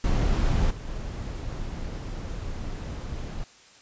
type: noise with level steps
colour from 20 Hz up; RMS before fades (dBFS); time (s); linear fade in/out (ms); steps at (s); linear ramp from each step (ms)
brown; -23 / -36 / -33; 0.04-3.44; 2; 0.7 / 0.87; 10
effects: white hiss -53 dBFS RMS until 3.81 s + resampled to 16000 Hz